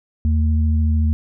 sine tone pair together, 79.5 / 224.9 Hz, D#2 / A3, +38 / +38 cents, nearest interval octave + tritone, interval 1800 cents, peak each -14 / -24 dBFS, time 0.25-1.13 s, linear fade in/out 0 ms, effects none

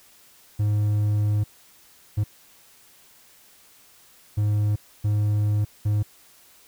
triangle tone bursts at uneven times, 104.6 Hz, G#2, 13 cents sharp, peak -17 dBFS, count 5, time 0.59-1.44 / 2.17-2.24 / 4.37-4.76 / 5.04-5.65 / 5.85-6.03 s, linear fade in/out 10 ms, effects white hiss -54 dBFS RMS until 6.67 s

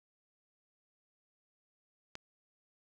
click, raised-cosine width 0.2 ms, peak -25 dBFS, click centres 2.154 s, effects none

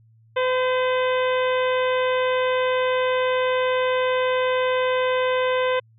harmonic tone with a mistuned harmonic, 509 Hz, C5, 48 cents flat, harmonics 1 / 2 / 3 / 4 / 5 / 6 / 7, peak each -20 / -26 / -30 / -32 / -34 / -36 / -37 dBFS, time 0.36-5.8 s, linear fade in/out 10 ms, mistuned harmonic 3, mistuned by +25 cents, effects added 112 Hz sine -52 dBFS peak until 5.98 s

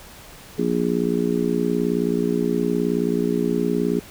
harmonic tone, 59 Hz, A#1, 22 cents sharp, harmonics 3 / 4 / 5 / 6 / 7, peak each -25 / -24 / -26 / -27 / -24 dBFS, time 0.58-4 s, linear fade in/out 10 ms, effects pink hiss -43 dBFS RMS until 4.1 s

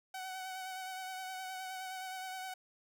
sawtooth tone with vibrato, 751 Hz, F#5, 26 cents sharp, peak -37 dBFS, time 0.14-2.54 s, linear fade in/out 5 ms, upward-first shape sine, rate 9.6 Hz, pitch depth 25 cents each way, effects none

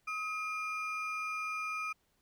triangle ring-modulated tone, 1838 Hz, A#6, 25 cents flat, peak -30 dBFS, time 0.07-1.93 s, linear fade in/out 10 ms, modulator 570 Hz, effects pink hiss -75 dBFS RMS until 2.21 s

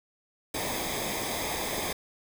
pink noise with comb filter, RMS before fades -32 dBFS, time 0.54-1.93 s, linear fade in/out 5 ms, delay 0.7 ms, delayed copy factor -0.7, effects none

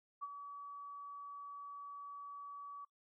sine tone with ADSR envelope, 1141 Hz, C#6, 50 cents sharp, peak -38 dBFS, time 0.21-2.85 s, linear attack 24 ms, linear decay 35 ms, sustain -8 dB, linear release 7 ms, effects noise-tail reverb RT60 0.1 s tail -22 dB re dry

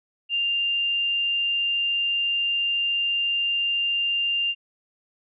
sine tone with frequency modulation, 2794 Hz, F7, in tune, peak -21 dBFS, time 0.29-4.55 s, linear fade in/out 50 ms, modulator 25.1 Hz, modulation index 0.21, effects none

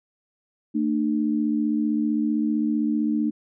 sine tone pair together, 224.6 / 300.1 Hz, A3 / D4, +36 / +38 cents, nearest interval perfect fourth, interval 502 cents, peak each -23 dBFS, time 0.74-3.31 s, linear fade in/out 20 ms, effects none

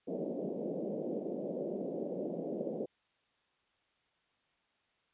white band-pass noise, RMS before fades -38 dBFS, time 0.07-2.86 s, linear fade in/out 10 ms, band 170 to 590 Hz, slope 48 dB/octave, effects white hiss -75 dBFS RMS until 5.13 s + resampled to 8000 Hz

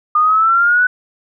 sine exponential sweep, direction up, 1212 to 1500 Hz, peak -9 dBFS, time 0.15-0.87 s, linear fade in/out 5 ms, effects none

